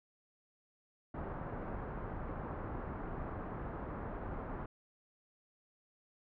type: low-pass noise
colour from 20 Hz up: pink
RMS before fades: -42 dBFS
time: 1.14-4.66 s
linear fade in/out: 5 ms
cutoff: 1400 Hz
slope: 24 dB/octave
effects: none